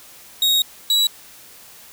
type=tone pair in turn; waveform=40% pulse; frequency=3769 / 3902 Hz; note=A#7 / B7; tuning=+18 / -22 cents; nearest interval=minor second; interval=60 cents; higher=second; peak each=-13 dBFS; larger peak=neither; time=0.42-0.62 / 0.9-1.07 s; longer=first; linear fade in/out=2 ms; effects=white hiss -44 dBFS RMS until 1.92 s